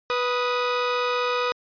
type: tone pair together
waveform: sawtooth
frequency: 491.5 / 1246.4 Hz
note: B4 / D#6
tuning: -8 / +3 cents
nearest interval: octave + major third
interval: 1611 cents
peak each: -20 / -22 dBFS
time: 0.1-1.52 s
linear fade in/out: 0 ms
effects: resampled to 11025 Hz